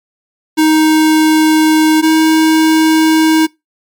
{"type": "tone pair in turn", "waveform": "square", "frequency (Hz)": [312.9, 317.1], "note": ["D#4", "D#4"], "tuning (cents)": [10, 33], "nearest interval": "unison", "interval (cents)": 23, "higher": "second", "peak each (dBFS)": -7, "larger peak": "neither", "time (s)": [[0.57, 2.02], [2.02, 3.47]], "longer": "neither", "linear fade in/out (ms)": 20, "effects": ["noise-tail reverb RT60 0.2 s tail -23 dB re dry", "MP3 96 kbps"]}